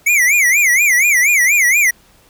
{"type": "tone with vibrato", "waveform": "square", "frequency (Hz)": 2168, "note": "C#7", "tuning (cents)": -39, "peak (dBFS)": -10, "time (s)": [0.06, 1.91], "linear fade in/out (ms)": 10, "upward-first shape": "sine", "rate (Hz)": 4.2, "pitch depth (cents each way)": 210, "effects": ["pink hiss -50 dBFS RMS until 2.29 s"]}